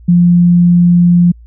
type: tone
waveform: sine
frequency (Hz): 174.61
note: F3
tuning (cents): 0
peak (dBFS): -4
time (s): 0.08-1.32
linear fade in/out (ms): 10
effects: added 58 Hz sine -34 dBFS peak until 1.46 s